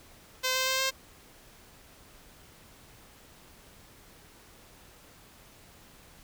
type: tone with pitch steps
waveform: 5% pulse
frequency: 515 / 519.8 / 524.6 / 529.5 Hz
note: C5 / C5 / C5 / C5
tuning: -28 / -11 / +4 / +21 cents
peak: -15 dBFS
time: 0.43-0.91 s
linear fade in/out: 20 ms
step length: 120 ms
effects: pink hiss -55 dBFS RMS until 6.23 s